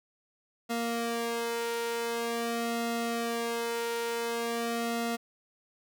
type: tone with flanger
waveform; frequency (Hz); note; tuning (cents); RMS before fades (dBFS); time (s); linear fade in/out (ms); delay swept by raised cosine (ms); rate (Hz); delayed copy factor
sawtooth; 233.1; A#3; 0; -32; 0.69-5.17; 20; 1.5 to 2.07; 0.46; +0.9
effects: none